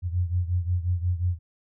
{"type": "beating tone pair", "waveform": "sine", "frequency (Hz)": [87.4, 93], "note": ["F2", "F#2"], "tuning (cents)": [2, 9], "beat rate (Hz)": 5.6, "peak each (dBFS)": [-24, -28], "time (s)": [0.02, 1.39], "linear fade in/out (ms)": 50, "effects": []}